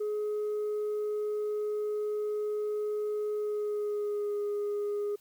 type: tone with pitch glide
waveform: sine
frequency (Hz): 421.2 to 412.1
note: G#4 to G#4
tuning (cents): +24 to -13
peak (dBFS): -27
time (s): 0-5.16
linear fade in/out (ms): 10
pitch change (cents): -37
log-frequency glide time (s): 3.34-4.38
effects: tanh soft clip ceiling -28 dBFS + white hiss -64 dBFS RMS until 5.2 s